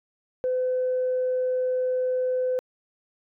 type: tone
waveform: sine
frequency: 508 Hz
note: B4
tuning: 49 cents sharp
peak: -21 dBFS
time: 0.44-2.59 s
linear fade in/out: 0 ms
effects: tanh soft clip ceiling -18 dBFS